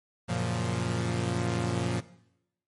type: chord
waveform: sawtooth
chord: Gb major seventh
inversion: none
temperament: equal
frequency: 92.5 / 116.54 / 138.59 / 174.61 Hz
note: Gb2 / Bb2 / Db3 / F3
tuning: 0 / 0 / 0 / 0 cents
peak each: -31 / -27 / -33 / -28 dBFS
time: 0.28-2.01 s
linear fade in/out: 20 ms
effects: noise-tail reverb RT60 0.8 s tail -17 dB re dry + MP3 48 kbps